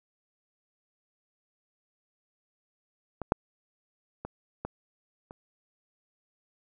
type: clicks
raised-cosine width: 1 ms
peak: -20 / -7 / -22 / -19 / -29 dBFS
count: 5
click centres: 3.217 / 3.321 / 4.25 / 4.65 / 5.309 s
effects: none